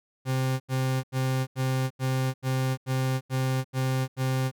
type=tone bursts; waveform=40% pulse; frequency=130.81 Hz; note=C3; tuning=in tune; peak=-23 dBFS; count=10; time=0.25-4.515 s; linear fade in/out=50 ms; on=350 ms; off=85 ms; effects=none